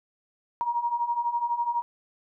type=beating tone pair; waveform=sine; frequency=940 / 952 Hz; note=A#5 / A#5; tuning=+14 / +36 cents; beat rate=12 Hz; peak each=-30 / -26 dBFS; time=0.61-1.82 s; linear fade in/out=0 ms; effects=none